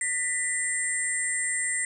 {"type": "tone cluster", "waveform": "sine", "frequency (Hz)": [1818, 1985, 7540, 8180, 8740], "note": ["A#6", "B6", "A#8", "C9", "C#9"], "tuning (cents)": [-44, 8, 19, -40, -26], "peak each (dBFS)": [-38, -29, -34, -34, -30], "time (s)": [0.01, 1.85], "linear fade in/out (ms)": 2, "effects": []}